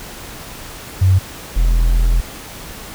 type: tone pair in turn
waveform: sine / triangle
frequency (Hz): 94 / 41.87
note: F#2 / E1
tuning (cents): +28 / +28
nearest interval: octave + major second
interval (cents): 1400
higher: first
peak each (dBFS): -8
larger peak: neither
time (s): 1.01-1.19 / 1.56-2.21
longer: second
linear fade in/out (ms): 10
effects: pink hiss -33 dBFS RMS until 2.94 s